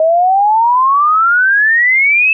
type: exponential sweep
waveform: sine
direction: up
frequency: 626 to 2637 Hz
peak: -7 dBFS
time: 0-2.33 s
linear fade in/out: 2 ms
effects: none